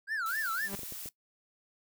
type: tone with vibrato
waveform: triangle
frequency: 1536 Hz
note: G6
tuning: 36 cents flat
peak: -29 dBFS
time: 0.07-0.7 s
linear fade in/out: 50 ms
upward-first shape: sine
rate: 3.9 Hz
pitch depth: 270 cents each way
type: noise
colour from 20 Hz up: blue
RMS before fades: -42 dBFS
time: 0.26-1.09 s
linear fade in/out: 2 ms
type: tone with exponential growth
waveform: sawtooth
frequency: 197.2 Hz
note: G3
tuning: 11 cents sharp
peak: -29 dBFS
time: 0.58-0.75 s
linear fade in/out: 0 ms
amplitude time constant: 36 ms
type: clicks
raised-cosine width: 2 ms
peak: -33 dBFS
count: 5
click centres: 0.736 / 0.792 / 0.833 / 0.923 / 1.059 s
effects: noise-tail reverb RT60 0.1 s tail -19 dB re dry